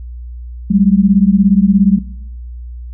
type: beating tone pair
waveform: sine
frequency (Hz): 190 / 207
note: F#3 / G#3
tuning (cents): +46 / -5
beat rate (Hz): 17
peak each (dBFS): -10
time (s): 0.7-1.99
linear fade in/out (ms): 10
effects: noise-tail reverb RT60 0.9 s tail -19 dB re dry + added 60 Hz sine -25 dBFS peak until 2.93 s